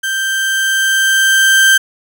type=tone with level ramp; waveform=35% pulse; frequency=1568 Hz; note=G6; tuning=in tune; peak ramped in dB=-14 to -4 dBFS; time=0.03-1.78 s; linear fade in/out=10 ms; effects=none